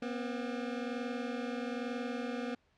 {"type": "tone pair together", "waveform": "25% pulse", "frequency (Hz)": [240.5, 261.6], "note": ["B3", "C4"], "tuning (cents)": [-46, 0], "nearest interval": "minor second", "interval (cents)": 146, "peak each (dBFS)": [-33, -37], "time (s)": [0.02, 2.55], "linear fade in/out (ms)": 5, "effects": ["pink hiss -72 dBFS RMS until 2.77 s", "low-pass 4000 Hz 12 dB/octave"]}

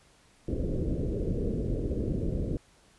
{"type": "low-pass noise", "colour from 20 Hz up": "pink", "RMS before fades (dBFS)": -30, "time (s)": [0.48, 2.57], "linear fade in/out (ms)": 2, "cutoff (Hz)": 520, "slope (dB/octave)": 48, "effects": ["pink hiss -61 dBFS RMS until 2.98 s", "resampled to 24000 Hz"]}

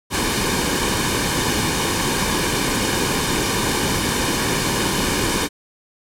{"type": "noise with comb filter", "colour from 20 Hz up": "pink", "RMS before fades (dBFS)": -20, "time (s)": [0.1, 5.49], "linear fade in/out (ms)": 50, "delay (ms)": 1.5, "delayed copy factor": -0.6, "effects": ["low-pass 11000 Hz 12 dB/octave"]}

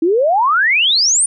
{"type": "exponential sweep", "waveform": "sine", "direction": "up", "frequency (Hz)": [313, 9480], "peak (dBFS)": -10, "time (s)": [0.02, 1.26], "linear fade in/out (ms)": 5, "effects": []}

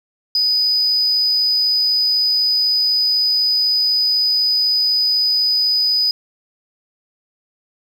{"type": "tone", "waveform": "sine", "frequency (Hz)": 4978, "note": "D#8", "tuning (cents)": 0, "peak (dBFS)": -12, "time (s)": [0.35, 6.11], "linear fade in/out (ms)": 2, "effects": ["tanh soft clip ceiling -10 dBFS", "7-bit"]}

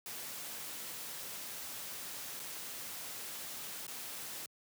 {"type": "noise with dropouts", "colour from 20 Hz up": "white", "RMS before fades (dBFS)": -44, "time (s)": [0.06, 4.46], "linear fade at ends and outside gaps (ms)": 1, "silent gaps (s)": [[2.395, 2.399], [3.867, 3.879]], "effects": ["high-pass 100 Hz 12 dB/octave"]}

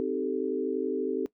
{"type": "chord", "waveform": "sine", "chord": "A half-diminished seventh", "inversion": "first", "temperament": "equal with one note detuned", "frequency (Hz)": [261.6, 311.1, 387.9, 440], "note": ["C4", "Eb4", "G4", "A4"], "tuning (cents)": [0, 0, -18, 0], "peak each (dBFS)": [-33, -35, -31, -31], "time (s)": [0, 1.26], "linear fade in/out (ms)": 0, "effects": ["noise-tail reverb RT60 0.1 s tail -19 dB re dry"]}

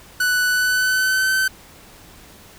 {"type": "tone with pitch glide", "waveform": "45% pulse", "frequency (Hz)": [1486, 1534], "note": ["F#6", "G6"], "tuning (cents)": [7, -38], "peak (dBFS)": -16, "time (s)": [0.2, 1.48], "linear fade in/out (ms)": 5, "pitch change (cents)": 55, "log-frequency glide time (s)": [0.48, 1.32], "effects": ["pink hiss -45 dBFS RMS until 2.58 s"]}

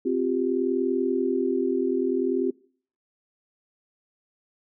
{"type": "chord", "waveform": "sine", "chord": "C suspended fourth", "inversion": "none", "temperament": "equal with one note detuned", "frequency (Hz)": [261.6, 351.5, 392], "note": ["C4", "F4", "G4"], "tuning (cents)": [0, 11, 0], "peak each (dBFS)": -26, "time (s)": [0.05, 2.51], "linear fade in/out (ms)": 10, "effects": ["noise-tail reverb RT60 0.5 s tail -22 dB re dry"]}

